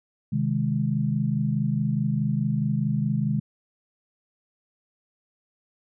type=chord; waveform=sine; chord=Ab major; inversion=first; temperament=equal; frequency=130.81 / 155.56 / 207.7 Hz; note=C3 / Eb3 / Ab3; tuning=0 / 0 / 0 cents; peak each=-26 dBFS; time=0.32-3.4 s; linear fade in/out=10 ms; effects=none